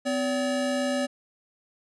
square tone pair together, 254.8 / 572 Hz, C4 / D5, -46 / -46 cents, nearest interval octave + major second, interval 1400 cents, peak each -28 dBFS, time 0.05-1.07 s, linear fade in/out 20 ms, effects resampled to 24000 Hz

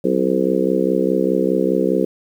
harmonic tone with a mistuned harmonic, 64.9 Hz, C2, 13 cents flat, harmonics 3 / 4 / 5 / 6 / 7 / 8, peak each -22 / -23 / -21 / -21 / -21 / -23 dBFS, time 0.04-2.05 s, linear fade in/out 5 ms, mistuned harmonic 3, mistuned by -69 cents, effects 8-bit

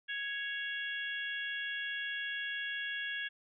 harmonic tone, 554.4 Hz, C#5, in tune, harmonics 3 / 4 / 5 / 6, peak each -37 / -47 / -43 / -43 dBFS, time 0.08-3.29 s, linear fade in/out 20 ms, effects none

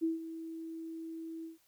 sine tone with ADSR envelope, 326 Hz, E4, 19 cents flat, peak -27 dBFS, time 0.01-1.58 s, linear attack 28 ms, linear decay 150 ms, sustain -13 dB, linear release 140 ms, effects white hiss -70 dBFS RMS until 1.67 s

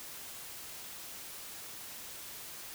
silence, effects white hiss -46 dBFS RMS until 2.74 s

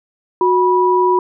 sine tone pair together, 366.2 / 977.6 Hz, F#4 / B5, -18 / -18 cents, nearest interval octave + perfect fourth, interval 1700 cents, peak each -13 dBFS, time 0.41-1.19 s, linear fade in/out 2 ms, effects none

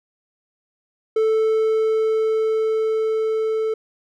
triangle tone with level ramp, 440 Hz, A4, in tune, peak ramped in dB -13 to -17 dBFS, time 1.16-3.74 s, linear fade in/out 5 ms, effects none

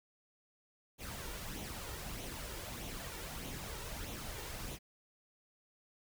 pink noise with flanger, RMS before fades -44 dBFS, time 0.98-4.79 s, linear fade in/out 50 ms, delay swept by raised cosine 0.3 to 2.2 ms, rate 1.6 Hz, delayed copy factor +0.5, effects none

